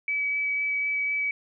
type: tone with vibrato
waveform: sine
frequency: 2286 Hz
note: D7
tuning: 47 cents flat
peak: -24 dBFS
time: 0.08-1.31 s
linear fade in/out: 2 ms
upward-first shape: sine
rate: 4 Hz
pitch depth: 8 cents each way
effects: none